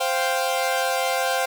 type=chord; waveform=sawtooth; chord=C suspended fourth; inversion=none; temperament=equal; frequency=523.3 / 698.5 / 784 Hz; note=C5 / F5 / G5; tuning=0 / 0 / 0 cents; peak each=-21 / -22 / -22 dBFS; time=0-1.46 s; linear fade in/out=10 ms; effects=none